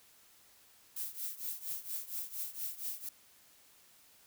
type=noise with tremolo; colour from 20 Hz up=violet; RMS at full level=-37 dBFS; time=0.96-3.09 s; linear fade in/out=5 ms; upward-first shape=triangle; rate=4.3 Hz; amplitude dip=90%; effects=white hiss -63 dBFS RMS until 4.26 s